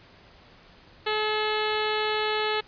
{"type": "harmonic tone with a mistuned harmonic", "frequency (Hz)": 428.3, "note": "A4", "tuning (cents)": -47, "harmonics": [1, 2, 3, 4, 5, 6, 7, 8, 9, 10], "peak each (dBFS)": [-28, -31, -33, -34, -35, -36, -36, -37, -38, -38], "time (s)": [1.06, 2.61], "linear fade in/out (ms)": 10, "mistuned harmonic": 6, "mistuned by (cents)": 34, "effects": ["pink hiss -53 dBFS RMS until 2.67 s", "resampled to 11025 Hz"]}